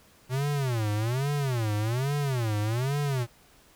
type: tone with vibrato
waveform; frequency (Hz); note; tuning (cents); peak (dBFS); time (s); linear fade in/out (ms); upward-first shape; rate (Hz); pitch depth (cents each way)
square; 123.3; B2; -2; -26; 0.29-3.27; 50; sine; 1.2; 290
effects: pink hiss -58 dBFS RMS until 3.75 s